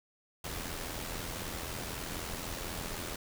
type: noise with amplitude modulation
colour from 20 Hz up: pink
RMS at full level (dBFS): -37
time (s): 0.44-3.16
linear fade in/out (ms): 5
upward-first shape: sine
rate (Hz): 84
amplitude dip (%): 50
effects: none